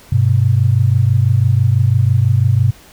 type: tone pair together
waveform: sine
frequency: 99.9 / 125.95 Hz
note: G2 / B2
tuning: +33 / +34 cents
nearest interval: major third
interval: 401 cents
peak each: -12 dBFS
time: 0.12-2.71 s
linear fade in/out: 5 ms
effects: pink hiss -43 dBFS RMS until 2.92 s